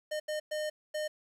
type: tone bursts at uneven times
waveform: square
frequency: 610 Hz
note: D#5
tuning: 34 cents flat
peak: -33 dBFS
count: 4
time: 0.11-0.2 / 0.28-0.4 / 0.51-0.7 / 0.94-1.08 s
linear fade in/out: 10 ms
effects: low-pass 11000 Hz 12 dB/octave + 10-bit